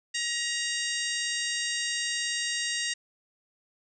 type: harmonic tone with a mistuned harmonic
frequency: 939 Hz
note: A#5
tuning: 12 cents sharp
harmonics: 2 / 3 / 4 / 5 / 6 / 7 / 8 / 9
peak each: -33 / -35 / -36 / -37 / -38 / -38 / -39 / -40 dBFS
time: 0.14-2.94 s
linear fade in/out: 10 ms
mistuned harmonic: 2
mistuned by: +18 cents
effects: none